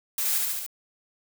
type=noise with echo; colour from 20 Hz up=blue; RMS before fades=-27 dBFS; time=0.18-0.38 s; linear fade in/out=2 ms; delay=71 ms; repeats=4; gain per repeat=-2 dB; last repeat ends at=0.664 s; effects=none